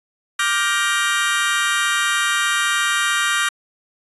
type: chord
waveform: 30% pulse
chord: G minor seventh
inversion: second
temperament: just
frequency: 1176 / 1411.2 / 1568 / 1881.6 Hz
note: D6 / F6 / G6 / Bb6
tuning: +2 / +18 / 0 / +16 cents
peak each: -20 dBFS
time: 0.39-3.49 s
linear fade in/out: 5 ms
effects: resampled to 24000 Hz